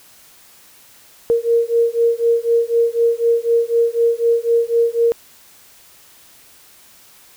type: beating tone pair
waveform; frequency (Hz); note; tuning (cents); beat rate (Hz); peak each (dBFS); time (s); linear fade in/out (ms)
sine; 463.8 / 467.8; A#4 / A#4; -9 / +6; 4; -16; 1.3-5.12; 0
effects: white hiss -47 dBFS RMS until 7.36 s